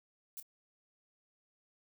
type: noise with echo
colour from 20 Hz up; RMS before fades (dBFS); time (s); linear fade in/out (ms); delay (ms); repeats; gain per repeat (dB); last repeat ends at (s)
violet; -44; 0.37-0.4; 0; 27; 1; -11; 0.427
effects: none